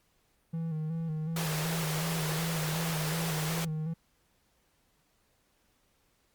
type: tone with vibrato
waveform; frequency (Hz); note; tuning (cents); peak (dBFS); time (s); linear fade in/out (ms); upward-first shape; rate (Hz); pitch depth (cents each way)
triangle; 160; D#3; +49; -29; 0.53-3.94; 10; square; 2.7; 46
type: high-pass noise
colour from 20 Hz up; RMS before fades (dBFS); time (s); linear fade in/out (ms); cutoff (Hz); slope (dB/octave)
pink; -36; 1.36-3.65; 5; 340; 48
effects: pink hiss -71 dBFS RMS until 6.34 s + Opus 48 kbps